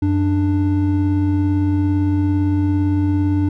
triangle tone pair together, 92.5 / 295.2 Hz, F#2 / D4, 0 / +9 cents, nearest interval octave + minor sixth, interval 2009 cents, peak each -15 dBFS, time 0.02-3.49 s, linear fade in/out 5 ms, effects none

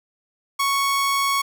sawtooth tone, 1108.7 Hz, C#6, in tune, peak -15 dBFS, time 0.59-1.42 s, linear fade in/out 10 ms, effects none

